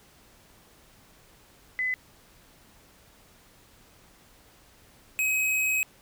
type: tone pair in turn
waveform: sine / square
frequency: 2015 / 2539 Hz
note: B6 / D#7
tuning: +34 / +34 cents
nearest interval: major third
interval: 400 cents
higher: second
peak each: -25 / -24 dBFS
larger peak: second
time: 1.79-1.94 / 5.19-5.83 s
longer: second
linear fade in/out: 0 ms
effects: pink hiss -57 dBFS RMS until 6.01 s